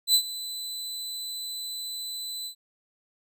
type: tone with ADSR envelope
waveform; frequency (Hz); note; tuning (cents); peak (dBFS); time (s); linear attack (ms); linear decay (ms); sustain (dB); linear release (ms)
sawtooth; 4007; B7; +24; -13; 0.07-2.55; 72; 77; -17; 88
effects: none